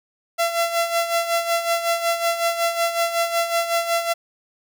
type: tone with tremolo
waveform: sawtooth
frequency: 677 Hz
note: E5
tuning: 46 cents sharp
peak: -13 dBFS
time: 0.38-4.14 s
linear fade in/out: 20 ms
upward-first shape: sine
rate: 5.4 Hz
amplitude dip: 65%
effects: none